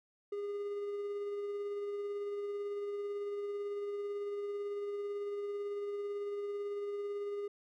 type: tone with tremolo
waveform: triangle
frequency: 407.6 Hz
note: G#4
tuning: 32 cents flat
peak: -33 dBFS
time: 0.32-7.48 s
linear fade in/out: 5 ms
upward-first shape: sine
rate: 18 Hz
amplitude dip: 25%
effects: none